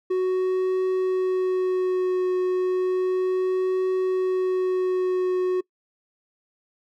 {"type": "tone with vibrato", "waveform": "triangle", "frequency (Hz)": 370, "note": "F#4", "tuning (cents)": 0, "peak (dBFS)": -18, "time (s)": [0.1, 5.61], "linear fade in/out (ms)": 10, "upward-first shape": "triangle", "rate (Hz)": 0.33, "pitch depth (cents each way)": 16, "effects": ["noise-tail reverb RT60 0.1 s tail -23 dB re dry"]}